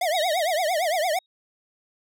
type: tone with vibrato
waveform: square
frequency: 670 Hz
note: E5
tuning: 28 cents sharp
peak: -22 dBFS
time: 0.01-1.19 s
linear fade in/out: 5 ms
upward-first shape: triangle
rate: 8.8 Hz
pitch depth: 240 cents each way
type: tone with exponential decay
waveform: sine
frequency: 3779 Hz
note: A#7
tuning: 23 cents sharp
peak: -27 dBFS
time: 0.15-1.26 s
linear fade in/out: 1 ms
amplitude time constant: 240 ms
effects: none